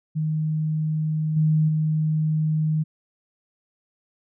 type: tone with level steps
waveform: sine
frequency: 155.56 Hz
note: D#3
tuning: in tune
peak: -21 / -16 / -19 dBFS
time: 0.15-2.84 s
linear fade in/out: 20 ms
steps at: 1.36 / 1.68 s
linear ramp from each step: 10 ms
effects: none